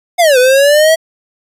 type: linear two-way sweep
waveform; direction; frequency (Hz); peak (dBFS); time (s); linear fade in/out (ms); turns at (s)
square; down then up; 728 to 493.9 to 654; -6; 0.18-0.96; 20; 0.38
effects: resampled to 32000 Hz